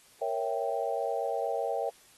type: chord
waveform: sine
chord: A# diminished seventh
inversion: none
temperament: equal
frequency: 466.2 / 554.4 / 659.3 / 784 Hz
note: A#4 / C#5 / E5 / G5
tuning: 0 / 0 / 0 / 0 cents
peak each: -34 dBFS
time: 0.21-1.9 s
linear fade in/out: 10 ms
effects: white hiss -59 dBFS RMS until 2.17 s + AAC 32 kbps